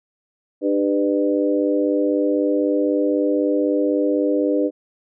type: harmonic tone with a mistuned harmonic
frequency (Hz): 100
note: G2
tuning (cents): +35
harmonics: 3 / 4 / 5 / 6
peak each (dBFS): -19 / -24 / -21 / -26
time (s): 0.61-4.71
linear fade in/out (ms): 50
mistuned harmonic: 4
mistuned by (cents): -17
effects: none